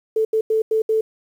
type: tone bursts at uneven times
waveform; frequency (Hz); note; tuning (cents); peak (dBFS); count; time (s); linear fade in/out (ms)
sine; 440; A4; 0; -15; 5; 0.16-0.25 / 0.33-0.41 / 0.5-0.62 / 0.71-0.82 / 0.89-1.01; 5
effects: 8-bit